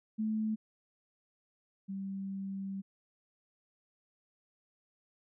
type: tone pair in turn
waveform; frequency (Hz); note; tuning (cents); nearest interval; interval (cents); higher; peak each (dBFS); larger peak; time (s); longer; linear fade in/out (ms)
sine; 217.3 / 194.51; A3 / G3; -21 / -13; major second; 192; first; -30 / -36; first; 0.18-0.56 / 1.88-2.82; second; 20
effects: none